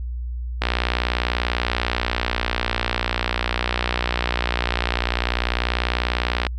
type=click train; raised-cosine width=0.3 ms; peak=-4 dBFS; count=353; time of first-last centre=0.62-6.467 s; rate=60.2 Hz; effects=added 60 Hz sine -25 dBFS peak until 6.58 s